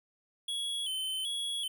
square tone with vibrato, 3202 Hz, G7, 36 cents sharp, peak -33 dBFS, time 0.48-1.68 s, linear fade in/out 5 ms, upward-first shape square, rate 1.3 Hz, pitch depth 75 cents each way, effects none

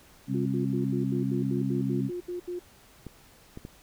harmonic tone, 66.8 Hz, C2, 36 cents sharp, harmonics 2 / 3 / 4, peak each -30 / -30 / -30 dBFS, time 0.27-2.11 s, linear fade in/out 50 ms
sine tone bursts, 354.6 Hz, F4, 26 cents sharp, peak -31 dBFS, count 12, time 0.34-2.594 s, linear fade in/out 10 ms, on 120 ms, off 74 ms
clicks, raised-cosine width 3 ms, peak -26 dBFS, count 3, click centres 3.067 / 3.574 / 3.651 s
effects pink hiss -56 dBFS RMS until 3.82 s

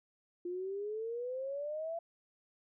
sine exponential sweep, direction up, 347.9 to 680 Hz, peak -36 dBFS, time 0.45-1.99 s, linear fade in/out 5 ms, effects none

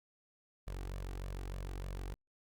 sawtooth tone with flanger, 46.5 Hz, F#1, 9 cents sharp, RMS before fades -42 dBFS, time 0.67-2.14 s, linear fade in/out 0 ms, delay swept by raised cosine 1.7 to 2.64 ms, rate 3.3 Hz, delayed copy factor +0.6, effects Opus 48 kbps

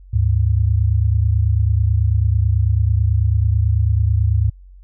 sine tone pair together, 74.71 / 103.83 Hz, D2 / G#2, +30 / 0 cents, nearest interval tritone, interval 570 cents, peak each -16 / -15 dBFS, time 0.13-4.5 s, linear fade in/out 10 ms, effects added 46 Hz sine -39 dBFS peak until 4.83 s

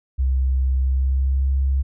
sine tone with pitch glide, 65.41 to 67.4 Hz, C2 to C#2, 0 to -48 cents, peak -16 dBFS, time 0.18-1.83 s, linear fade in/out 20 ms, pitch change +52 cents, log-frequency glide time 0.79-1.52 s, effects none

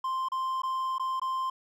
triangle tone with dropouts, 1046.5 Hz, C6, in tune, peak -26 dBFS, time 0.04-1.5 s, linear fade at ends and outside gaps 5 ms, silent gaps 0.286-0.318 / 0.62-0.633 / 0.983-0.996 / 1.198-1.216 s, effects none

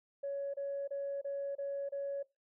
sine tone bursts, 559 Hz, C#5, 14 cents sharp, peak -34 dBFS, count 6, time 0.23-2.23 s, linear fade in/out 10 ms, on 310 ms, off 28 ms, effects noise-tail reverb RT60 0.2 s tail -19 dB re dry + tanh soft clip ceiling -31 dBFS

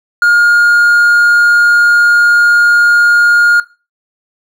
triangle tone, 1421 Hz, F6, 30 cents sharp, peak -3 dBFS, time 0.22-3.6 s, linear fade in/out 2 ms, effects noise-tail reverb RT60 0.3 s tail -19 dB re dry

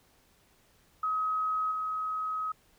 sine tone with level steps, 1270 Hz, D#6, 35 cents sharp, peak -27 / -30 dBFS, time 1.03-2.52 s, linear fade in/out 5 ms, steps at 1.71 s, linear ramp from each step 10 ms, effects pink hiss -65 dBFS RMS until 2.78 s

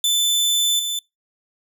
sawtooth tone with level steps, 3520 Hz, A7, in tune, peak -13 / -19 dBFS, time 0.04-0.99 s, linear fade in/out 2 ms, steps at 0.79 s, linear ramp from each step 5 ms, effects noise-tail reverb RT60 0.2 s tail -25 dB re dry

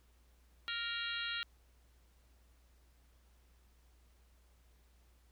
harmonic tone with a mistuned harmonic, 466.2 Hz, A#4, in tune, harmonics 3 / 4 / 5 / 6 / 7 / 8 / 9, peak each -42 / -45 / -48 / -43 / -44 / -46 / -49 dBFS, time 0.68-1.43 s, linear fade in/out 0 ms, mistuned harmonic 8, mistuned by +54 cents, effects added 60 Hz sine -64 dBFS peak until 5.31 s + pink hiss -73 dBFS RMS until 5.31 s

